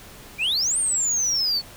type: exponential two-way sweep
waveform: sine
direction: up then down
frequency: 2287 to 8980 to 4367 Hz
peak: -17 dBFS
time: 0.38-1.62 s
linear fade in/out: 50 ms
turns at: 0.78 s
effects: tanh soft clip ceiling -19 dBFS + pink hiss -44 dBFS RMS until 1.76 s